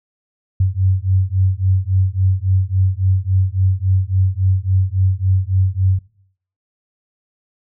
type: beating tone pair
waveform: sine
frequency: 92.8 / 96.4 Hz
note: F#2 / G2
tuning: +6 / -28 cents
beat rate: 3.6 Hz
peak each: -16 dBFS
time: 0.6-5.99 s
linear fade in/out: 5 ms
effects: noise-tail reverb RT60 0.6 s tail -20 dB re dry